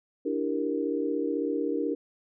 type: chord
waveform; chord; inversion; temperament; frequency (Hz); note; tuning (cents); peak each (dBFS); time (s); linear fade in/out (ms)
sine; E half-diminished seventh; third; equal; 293.7 / 329.6 / 392 / 466.2; D4 / E4 / G4 / Bb4; 0 / 0 / 0 / 0; -30 / -33 / -33 / -31; 0.25-1.95; 10
effects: none